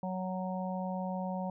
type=harmonic tone; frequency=185.5 Hz; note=F#3; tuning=5 cents sharp; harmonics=1 / 3 / 4 / 5; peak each=-35 / -40 / -41 / -42 dBFS; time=0.03-1.5 s; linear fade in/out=2 ms; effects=none